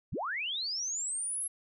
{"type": "linear sweep", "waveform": "sine", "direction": "up", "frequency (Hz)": [33, 11175], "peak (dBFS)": -32, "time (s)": [0.12, 1.48], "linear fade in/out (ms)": 10, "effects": []}